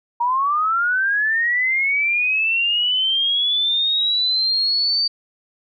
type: linear sweep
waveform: sine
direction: up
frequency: 935 to 4625 Hz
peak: -16 dBFS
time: 0.2-5.08 s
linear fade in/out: 10 ms
effects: none